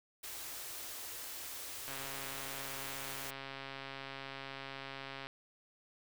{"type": "band-stop noise", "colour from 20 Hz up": "white", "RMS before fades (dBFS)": -45, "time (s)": [0.23, 3.31], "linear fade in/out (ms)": 10, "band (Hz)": [130, 260], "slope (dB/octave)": 48}
{"type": "click train", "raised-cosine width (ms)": 0.3, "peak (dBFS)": -28, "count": 462, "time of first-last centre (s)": [1.88, 5.27], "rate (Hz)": 136}
{"effects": []}